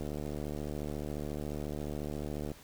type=click train; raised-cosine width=2 ms; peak=-25 dBFS; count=187; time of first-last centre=0.01-2.517 s; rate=74.2 Hz; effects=pink hiss -55 dBFS RMS until 2.63 s